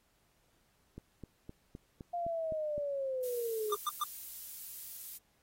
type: click train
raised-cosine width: 3 ms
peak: -32 dBFS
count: 8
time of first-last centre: 0.98-2.779 s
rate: 3.89 Hz
type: linear sweep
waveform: sine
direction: down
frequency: 703 to 410 Hz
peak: -33 dBFS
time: 2.13-3.76 s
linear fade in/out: 10 ms
type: noise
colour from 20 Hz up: violet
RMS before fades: -44 dBFS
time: 3.23-5.18 s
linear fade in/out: 10 ms
type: tone bursts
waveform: square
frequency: 1197 Hz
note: D6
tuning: 33 cents sharp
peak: -31 dBFS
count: 3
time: 3.72-4.038 s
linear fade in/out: 2 ms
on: 26 ms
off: 120 ms
effects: pink hiss -73 dBFS RMS until 5.42 s + AAC 48 kbps